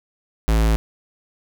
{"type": "tone", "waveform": "square", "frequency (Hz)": 55, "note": "A1", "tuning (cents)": 0, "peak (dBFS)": -15, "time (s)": [0.48, 0.76], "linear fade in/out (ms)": 0, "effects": []}